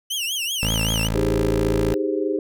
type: tone with vibrato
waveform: sawtooth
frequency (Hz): 2960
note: F#7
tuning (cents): 0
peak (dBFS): -20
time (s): 0.1-1.08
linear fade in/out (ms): 10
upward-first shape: triangle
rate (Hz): 5.2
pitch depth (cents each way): 210
type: tone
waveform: 15% pulse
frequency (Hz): 55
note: A1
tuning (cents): 0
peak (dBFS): -15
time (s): 0.63-1.94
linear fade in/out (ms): 0
type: chord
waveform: sine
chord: Ab major seventh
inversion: second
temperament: equal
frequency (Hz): 311.1 / 392 / 415.3 / 523.3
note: Eb4 / G4 / Ab4 / C5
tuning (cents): 0 / 0 / 0 / 0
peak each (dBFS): -25 / -24 / -26 / -29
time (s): 1.15-2.39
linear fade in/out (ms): 2
effects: none